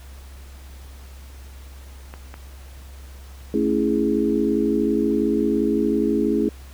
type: clicks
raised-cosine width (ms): 0.5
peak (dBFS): -22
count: 2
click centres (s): 2.139 / 2.341
type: chord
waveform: sine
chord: A major seventh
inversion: none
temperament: equal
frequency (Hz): 220 / 277.2 / 329.6 / 415.3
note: A3 / C#4 / E4 / G#4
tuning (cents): 0 / 0 / 0 / 0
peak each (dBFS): -23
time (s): 3.54-6.49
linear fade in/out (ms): 2
effects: added 67 Hz sine -38 dBFS peak until 6.73 s + pink hiss -49 dBFS RMS until 6.73 s